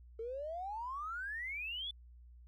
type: exponential sweep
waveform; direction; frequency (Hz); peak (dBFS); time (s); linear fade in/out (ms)
triangle; up; 440 to 3520; -35; 0.19-1.91; 5
effects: tanh soft clip ceiling -37 dBFS + added 60 Hz sine -54 dBFS peak until 2.47 s